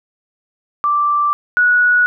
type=tone pair in turn; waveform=sine; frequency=1173 / 1464.6 Hz; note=D6 / F#6; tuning=-2 / -18 cents; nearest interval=major third; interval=384 cents; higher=second; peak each=-12 / -9 dBFS; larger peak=second; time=0.84-1.33 / 1.57-2.06 s; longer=neither; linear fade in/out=0 ms; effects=none